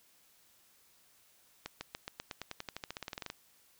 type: accelerating click train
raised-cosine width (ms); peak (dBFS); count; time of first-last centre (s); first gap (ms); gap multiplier
0.2; -22; 21; 1.66-3.301; 150; 0.93
effects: white hiss -66 dBFS RMS until 3.79 s